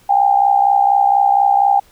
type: tone with amplitude modulation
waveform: sine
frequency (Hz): 800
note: G5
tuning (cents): +35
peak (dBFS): -6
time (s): 0.09-1.8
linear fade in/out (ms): 10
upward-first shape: sine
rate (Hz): 64.2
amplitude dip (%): 75
effects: pink hiss -51 dBFS RMS until 1.91 s